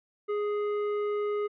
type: tone with hard clipping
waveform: sine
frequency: 415.3 Hz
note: G#4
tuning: in tune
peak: -29 dBFS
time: 0.28-1.48 s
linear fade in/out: 20 ms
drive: 12 dB
effects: low-pass 2000 Hz 12 dB/octave